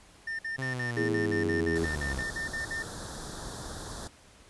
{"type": "tone bursts", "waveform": "triangle", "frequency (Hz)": 1804, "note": "A6", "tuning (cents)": 43, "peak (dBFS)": -30, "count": 15, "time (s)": [0.27, 2.826], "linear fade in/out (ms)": 5, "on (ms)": 120, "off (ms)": 54}
{"type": "linear sweep", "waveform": "sawtooth", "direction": "down", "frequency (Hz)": [133.6, 62.7], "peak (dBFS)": -29, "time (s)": [0.58, 2.23], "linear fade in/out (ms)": 10}
{"type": "harmonic tone", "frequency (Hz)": 82.41, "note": "E2", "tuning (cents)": 0, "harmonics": [2, 3, 4, 5], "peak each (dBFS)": [-41, -35, -31, -30], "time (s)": [0.96, 1.86], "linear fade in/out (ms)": 20}
{"type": "band-stop noise", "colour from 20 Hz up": "pink", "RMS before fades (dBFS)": -40, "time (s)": [1.75, 4.08], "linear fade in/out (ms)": 10, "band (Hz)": [1800, 3400], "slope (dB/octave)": 96}
{"effects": ["pink hiss -56 dBFS RMS until 4.49 s", "resampled to 24000 Hz"]}